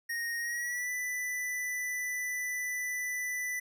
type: tone with pitch glide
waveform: square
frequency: 1864.7 to 1987 Hz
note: A#6 to B6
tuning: 0 to +10 cents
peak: -33 dBFS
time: 0.09-3.6 s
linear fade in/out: 10 ms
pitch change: +110 cents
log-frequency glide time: 0.39-0.92 s
effects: none